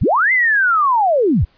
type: linear two-way sweep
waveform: sine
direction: up then down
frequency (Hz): 30.87 to 2093 to 46.99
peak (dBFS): -11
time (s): 0.01-1.45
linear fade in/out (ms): 10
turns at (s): 0.32
effects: pink hiss -56 dBFS RMS until 1.57 s + resampled to 11025 Hz